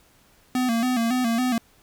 square tone with vibrato, 241 Hz, B3, 42 cents flat, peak -21 dBFS, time 0.55-1.58 s, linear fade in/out 2 ms, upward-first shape square, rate 3.6 Hz, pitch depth 82 cents each way, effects pink hiss -58 dBFS RMS until 1.82 s

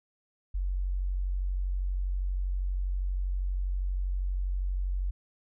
sine tone, 46.25 Hz, F#1, in tune, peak -27 dBFS, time 0.54-5.11 s, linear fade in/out 10 ms, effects none

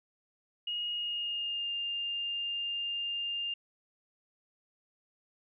sine tone with pitch glide, 2874 to 2805 Hz, F7 to F7, +49 to +7 cents, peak -32 dBFS, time 0.67-3.54 s, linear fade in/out 5 ms, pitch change -42 cents, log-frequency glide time 0.93-1.71 s, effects none

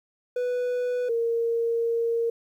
triangle / sine tone pair in turn, 493.9 / 463.3 Hz, B4 / A#4, 0 / -11 cents, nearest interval minor second, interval 111 cents, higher first, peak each -22 dBFS, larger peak neither, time 0.36-1.09 / 1.09-2.3 s, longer second, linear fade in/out 5 ms, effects 10-bit

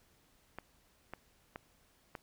clicks, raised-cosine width 0.5 ms, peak -27 dBFS, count 4, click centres 0.586 / 1.136 / 1.559 / 2.152 s, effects pink hiss -69 dBFS RMS until 2.22 s

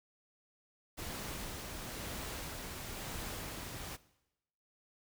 pink noise with tremolo, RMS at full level -42 dBFS, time 0.97-3.97 s, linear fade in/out 20 ms, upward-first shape sine, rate 1 Hz, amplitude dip 25%, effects noise-tail reverb RT60 0.9 s tail -19 dB re dry

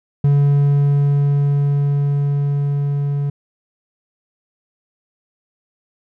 triangle tone with level ramp, 142.5 Hz, C#3, 48 cents sharp, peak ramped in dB -8 to -15 dBFS, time 0.24-3.3 s, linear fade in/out 5 ms, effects none

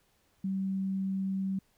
sine tone, 192.2 Hz, G3, 34 cents flat, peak -29 dBFS, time 0.44-1.59 s, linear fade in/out 5 ms, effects pink hiss -70 dBFS RMS until 1.77 s

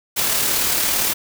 white noise with amplitude modulation, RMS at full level -18 dBFS, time 0.16-1.14 s, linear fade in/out 20 ms, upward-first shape sine, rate 37.5 Hz, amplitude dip 30%, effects none

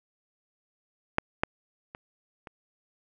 clicks, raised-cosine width 0.5 ms, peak -7 / -8 / -25 / -27 dBFS, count 4, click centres 1.184 / 1.435 / 1.949 / 2.472 s, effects none

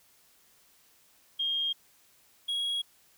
sine / triangle tone pair in turn, 3229 / 3310 Hz, G#7 / G#7, -49 / -6 cents, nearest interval unison, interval 43 cents, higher second, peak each -27 dBFS, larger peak neither, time 1.39-1.73 / 2.48-2.82 s, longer neither, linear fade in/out 10 ms, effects white hiss -63 dBFS RMS until 3.17 s

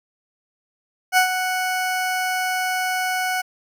20% pulse tone with ADSR envelope, 740 Hz, F#5, in tune, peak -7 dBFS, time 1.12-3.42 s, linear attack 52 ms, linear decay 100 ms, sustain -9 dB, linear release 15 ms, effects none

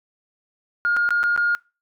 sine tone with dropouts, 1421 Hz, F6, 30 cents sharp, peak -16 dBFS, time 0.85-1.55 s, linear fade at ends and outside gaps 0 ms, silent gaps 0.965-0.969 / 1.09-1.106 / 1.231-1.238 / 1.363-1.376 s, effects noise-tail reverb RT60 0.3 s tail -25 dB re dry + tanh soft clip ceiling -12 dBFS

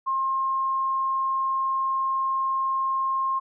sine tone, 1066 Hz, C6, 32 cents sharp, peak -22 dBFS, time 0.06-3.4 s, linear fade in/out 20 ms, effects none

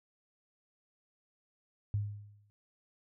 sine tone with exponential decay, 103.1 Hz, G#2, 12 cents flat, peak -27 dBFS, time 1.94-2.5 s, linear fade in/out 0 ms, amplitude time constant 120 ms, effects none

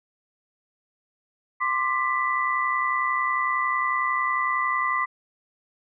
sine tone cluster, 1047 / 1178 / 1982 Hz, C6 / D6 / B6, +1 / +5 / +6 cents, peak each -26 dBFS, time 1.6-5.06 s, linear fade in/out 20 ms, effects none

